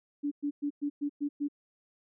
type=tone bursts; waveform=sine; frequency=289.1 Hz; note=D4; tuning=27 cents flat; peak=-28 dBFS; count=7; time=0.23-1.485 s; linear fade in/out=20 ms; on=85 ms; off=110 ms; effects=none